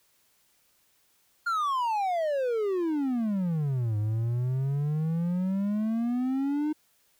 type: exponential two-way sweep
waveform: triangle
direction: down then up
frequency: 1425 to 103.83 to 308.8 Hz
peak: -23 dBFS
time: 1.46-6.73 s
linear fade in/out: 10 ms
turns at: 3.97 s
effects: white hiss -67 dBFS RMS until 7.19 s